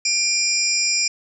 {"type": "tone cluster", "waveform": "sine", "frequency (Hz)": [2387, 4994, 5600, 7250], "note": ["D7", "D#8", "F8", "A#8"], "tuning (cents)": [28, 6, 4, -49], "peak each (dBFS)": -23, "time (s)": [0.05, 1.08], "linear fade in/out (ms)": 5, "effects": []}